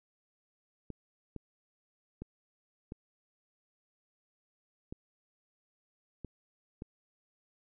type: clicks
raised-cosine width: 3 ms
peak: -28 dBFS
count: 7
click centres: 0.903 / 1.363 / 2.22 / 2.921 / 4.925 / 6.247 / 6.821 s
effects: none